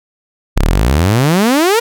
sawtooth exponential sweep, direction up, 30.87 to 485.7 Hz, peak -5 dBFS, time 0.56-1.8 s, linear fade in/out 10 ms, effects none

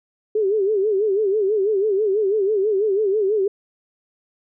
sine tone with vibrato, 408.6 Hz, G#4, 28 cents flat, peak -16 dBFS, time 0.35-3.48 s, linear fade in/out 5 ms, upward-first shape sine, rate 6.1 Hz, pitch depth 130 cents each way, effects none

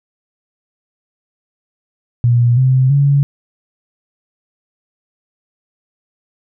sine tone with pitch steps, 120 / 130.11 / 141.07 Hz, B2 / C3 / C#3, -49 / -9 / +31 cents, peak -8 dBFS, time 2.24-3.23 s, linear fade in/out 0 ms, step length 330 ms, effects none

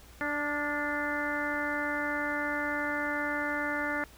harmonic tone with a mistuned harmonic, 293.7 Hz, D4, in tune, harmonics 1 / 2 / 3 / 4 / 5 / 6 / 7, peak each -36 / -37 / -39 / -40 / -35 / -35 / -39 dBFS, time 0.21-4.04 s, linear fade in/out 0 ms, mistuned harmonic 5, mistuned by -32 cents, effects added 60 Hz sine -55 dBFS peak until 4.17 s + pink hiss -55 dBFS RMS until 4.17 s

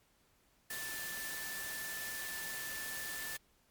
sine tone in noise, 1760 Hz, A6, in tune, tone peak -43 dBFS, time 0.7-3.37 s, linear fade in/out 5 ms, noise white, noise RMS -43 dBFS, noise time 0.7-3.37 s, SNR -3 dB, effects pink hiss -71 dBFS RMS until 3.7 s + MP3 96 kbps

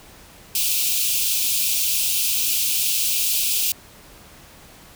white high-pass noise, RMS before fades -21 dBFS, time 0.55-3.72 s, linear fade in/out 2 ms, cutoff 2400 Hz, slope 96 dB/octave, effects pink hiss -46 dBFS RMS until 4.95 s

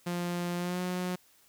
sawtooth tone with pitch glide, 175 to 180.96 Hz, F3 to F#3, +4 to -38 cents, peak -27 dBFS, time 0.06-1.16 s, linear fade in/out 10 ms, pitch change +58 cents, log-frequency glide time 0.56-0.81 s, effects white hiss -63 dBFS RMS until 1.48 s

